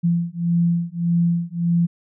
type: beating tone pair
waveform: sine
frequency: 170 / 171.7 Hz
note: F3 / F3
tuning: -46 / -29 cents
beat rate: 1.7 Hz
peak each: -20 dBFS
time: 0.03-1.87 s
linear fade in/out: 20 ms
effects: none